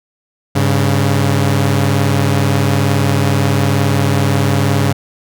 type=tone pair together; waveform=sawtooth; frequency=100 / 138.9 Hz; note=G2 / C#3; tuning=+35 / +4 cents; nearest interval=tritone; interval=569 cents; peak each=-10 dBFS; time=0.55-4.93 s; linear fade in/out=10 ms; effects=none